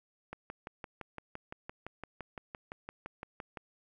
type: click train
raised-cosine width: 0.5 ms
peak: -26 dBFS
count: 20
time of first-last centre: 0.33-3.572 s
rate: 5.86 Hz
effects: 11-bit